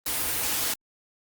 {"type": "noise with comb filter", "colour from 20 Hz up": "white", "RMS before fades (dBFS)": -27, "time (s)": [0.06, 0.74], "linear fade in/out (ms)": 5, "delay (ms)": 5.2, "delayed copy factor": -0.5, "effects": ["Opus 32 kbps"]}